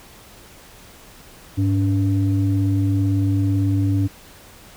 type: tone pair together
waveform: sine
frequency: 101.56 / 286.7 Hz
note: G#2 / D4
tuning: -38 / -42 cents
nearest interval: octave + tritone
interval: 1796 cents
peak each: -16 / -20 dBFS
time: 1.57-4.08 s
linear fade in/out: 20 ms
effects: tanh soft clip ceiling -10 dBFS + pink hiss -45 dBFS RMS until 4.76 s